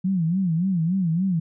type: tone with vibrato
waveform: sine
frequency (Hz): 176.3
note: F3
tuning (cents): +17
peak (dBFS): -19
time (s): 0.04-1.4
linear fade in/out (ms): 10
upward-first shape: sine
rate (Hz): 3.5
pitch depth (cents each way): 170
effects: none